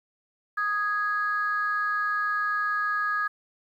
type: tone pair together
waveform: sine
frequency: 1244.5 / 1661.2 Hz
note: D#6 / G#6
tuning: 0 / 0 cents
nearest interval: perfect fourth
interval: 500 cents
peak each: -26 dBFS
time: 0.57-3.28 s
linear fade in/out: 10 ms
effects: tanh soft clip ceiling -17 dBFS + 10-bit